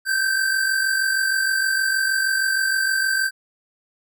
square tone pair together, 1553.6 / 1600 Hz, G6 / G6, -16 / +35 cents, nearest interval minor second, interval 51 cents, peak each -20 / -27 dBFS, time 0.05-3.31 s, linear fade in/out 50 ms, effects none

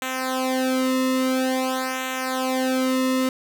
sawtooth tone with flanger, 259.3 Hz, C4, 15 cents flat, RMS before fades -23 dBFS, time 0.02-3.29 s, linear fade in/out 2 ms, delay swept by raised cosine 0.2 to 1.3 ms, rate 0.49 Hz, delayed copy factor -0.95, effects none

